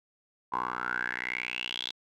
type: tone with band-pass filter sweep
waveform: 10% pulse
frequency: 61.4 Hz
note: B1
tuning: 9 cents flat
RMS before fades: -34 dBFS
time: 0.52-1.92 s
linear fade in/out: 10 ms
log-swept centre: 1000 to 3700 Hz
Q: 8.6
effects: none